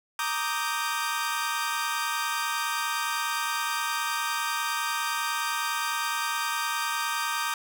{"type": "chord", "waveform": "sawtooth", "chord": "Eb major seventh", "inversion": "second", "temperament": "equal with one note detuned", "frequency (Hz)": [929.1, 1174.7, 1244.5, 1568], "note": ["Bb5", "D6", "Eb6", "G6"], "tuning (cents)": [-6, 0, 0, 0], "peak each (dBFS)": -29, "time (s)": [0.19, 7.54], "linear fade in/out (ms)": 2, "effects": []}